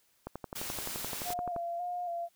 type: click train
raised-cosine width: 1 ms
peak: -24 dBFS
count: 16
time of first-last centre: 0.27-1.563 s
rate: 11.6 Hz
type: noise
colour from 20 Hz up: white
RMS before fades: -39 dBFS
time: 0.55-1.34 s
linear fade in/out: 10 ms
type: tone with vibrato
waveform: sine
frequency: 698.5 Hz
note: F5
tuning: in tune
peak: -33 dBFS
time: 1.24-2.29 s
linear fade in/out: 50 ms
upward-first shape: square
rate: 1.8 Hz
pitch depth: 32 cents each way
effects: white hiss -70 dBFS RMS until 2.35 s